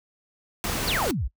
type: noise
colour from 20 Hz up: pink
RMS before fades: -28 dBFS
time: 0.64-1.11 s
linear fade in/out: 0 ms
type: exponential sweep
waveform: sine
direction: down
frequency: 5060 to 44.99 Hz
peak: -24 dBFS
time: 0.87-1.28 s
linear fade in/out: 10 ms
effects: noise-tail reverb RT60 0.1 s tail -21 dB re dry